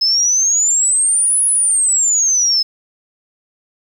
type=exponential two-way sweep; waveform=sine; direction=up then down; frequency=5150 to 10460 to 5150 Hz; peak=-11 dBFS; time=0.01-2.63 s; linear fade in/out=10 ms; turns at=1.45 s; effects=7-bit